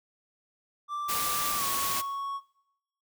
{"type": "tone with pitch glide", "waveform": "triangle", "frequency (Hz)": [1174.7, 1108.8], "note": ["D6", "C#6"], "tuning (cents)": [0, 0], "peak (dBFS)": -29, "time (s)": [0.88, 2.41], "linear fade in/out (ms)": 50, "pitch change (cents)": -100, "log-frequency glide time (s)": [1.57, 1.63]}
{"type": "noise", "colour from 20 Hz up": "white", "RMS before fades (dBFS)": -31, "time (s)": [1.08, 2.02], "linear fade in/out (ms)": 20}
{"effects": ["noise-tail reverb RT60 0.8 s tail -19 dB re dry"]}